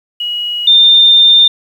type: tone pair in turn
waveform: sine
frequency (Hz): 2904 / 3609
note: F#7 / A7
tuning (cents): -33 / +43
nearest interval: major third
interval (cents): 376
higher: second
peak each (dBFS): -15 / -3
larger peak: second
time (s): 0.2-0.67 / 0.67-1.48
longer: second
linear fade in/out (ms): 5
effects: 7-bit